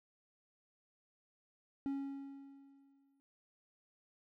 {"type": "tone with exponential decay", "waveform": "triangle", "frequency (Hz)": 275.9, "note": "C#4", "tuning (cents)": -8, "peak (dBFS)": -32, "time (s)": [1.86, 3.2], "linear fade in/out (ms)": 0, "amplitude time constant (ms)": 290, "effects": []}